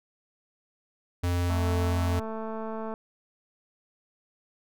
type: tone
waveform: square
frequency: 88 Hz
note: F2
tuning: 14 cents sharp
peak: -25 dBFS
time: 1.23-2.2 s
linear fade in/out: 10 ms
type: click train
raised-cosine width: 1 ms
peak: -23 dBFS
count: 319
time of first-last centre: 1.5-2.939 s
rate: 221 Hz
effects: none